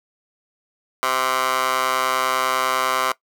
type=tone with high-pass filter; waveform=15% pulse; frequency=130 Hz; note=C3; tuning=11 cents flat; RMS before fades=-21 dBFS; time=1.03-3.12 s; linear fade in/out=0 ms; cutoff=930 Hz; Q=3.1; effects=noise-tail reverb RT60 0.1 s tail -19 dB re dry